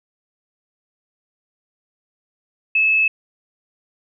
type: tone with frequency modulation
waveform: sine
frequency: 2600 Hz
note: E7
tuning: 24 cents flat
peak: -13 dBFS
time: 2.75-3.08 s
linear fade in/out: 5 ms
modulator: 65.4 Hz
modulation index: 0.27
effects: none